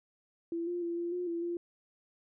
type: tone with pitch steps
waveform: sine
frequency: 336.4 / 350.5 / 340.8 / 343.9 / 356.9 / 338.3 / 345.2 Hz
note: E4 / F4 / F4 / F4 / F4 / E4 / F4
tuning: +35 / +6 / -42 / -27 / +38 / +45 / -20 cents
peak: -32 dBFS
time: 0.52-1.57 s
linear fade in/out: 2 ms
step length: 150 ms
effects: none